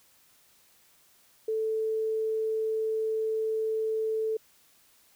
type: tone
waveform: sine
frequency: 440 Hz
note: A4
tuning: in tune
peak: -26 dBFS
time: 1.48-4.37 s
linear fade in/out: 5 ms
effects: white hiss -62 dBFS RMS until 5.15 s